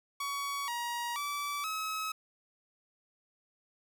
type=tone with pitch steps; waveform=sawtooth; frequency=1125 / 950 / 1155 / 1283 Hz; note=C#6 / A#5 / D6 / E6; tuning=+25 / +33 / -29 / -47 cents; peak=-30 dBFS; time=0.2-2.12 s; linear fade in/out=5 ms; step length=480 ms; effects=none